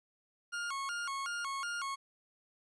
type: tone with vibrato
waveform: 40% pulse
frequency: 1244.5 Hz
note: D#6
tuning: in tune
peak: -35 dBFS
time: 0.52-1.96 s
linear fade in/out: 20 ms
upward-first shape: square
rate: 2.7 Hz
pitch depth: 220 cents each way
effects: resampled to 22050 Hz + 12-bit